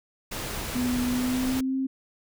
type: noise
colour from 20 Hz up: pink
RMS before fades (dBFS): -33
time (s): 0.31-1.61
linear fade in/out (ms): 10
type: tone with pitch glide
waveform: sine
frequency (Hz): 247.7 to 265.5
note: B3 to C4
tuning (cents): +5 to +25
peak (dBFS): -24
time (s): 0.75-1.87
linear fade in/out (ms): 10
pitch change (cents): +120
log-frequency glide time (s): 1.12-1.76
effects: none